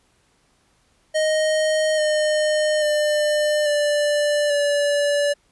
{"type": "tone with pitch steps", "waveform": "square", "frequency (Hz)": [622.3, 610.9, 599.7, 588.7, 577.9], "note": ["D#5", "D#5", "D5", "D5", "D5"], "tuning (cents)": [0, -32, 36, 4, -28], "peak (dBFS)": -18, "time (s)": [1.14, 5.34], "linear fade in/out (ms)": 20, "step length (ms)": 840, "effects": ["pink hiss -62 dBFS RMS until 5.51 s", "resampled to 24000 Hz"]}